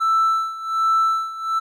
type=tone with tremolo; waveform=triangle; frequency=1324 Hz; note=E6; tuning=7 cents sharp; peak=-11 dBFS; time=0-1.6 s; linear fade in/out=20 ms; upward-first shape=sine; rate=1.3 Hz; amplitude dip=85%; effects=tanh soft clip ceiling -10 dBFS